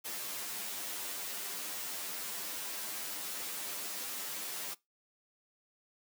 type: noise with comb filter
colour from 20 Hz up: white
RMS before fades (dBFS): -40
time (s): 0.04-4.75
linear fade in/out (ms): 20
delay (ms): 10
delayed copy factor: +0.75
effects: noise-tail reverb RT60 0.2 s tail -22 dB re dry + high-pass 200 Hz 12 dB/octave